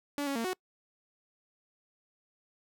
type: tone with pitch steps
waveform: sawtooth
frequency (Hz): 287.1 / 277.6 / 229.2 / 369.2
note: D4 / C#4 / A#3 / F#4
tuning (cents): -39 / +3 / -29 / -4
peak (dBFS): -27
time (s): 0.18-0.532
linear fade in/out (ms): 0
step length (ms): 88
effects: noise-tail reverb RT60 0.1 s tail -26 dB re dry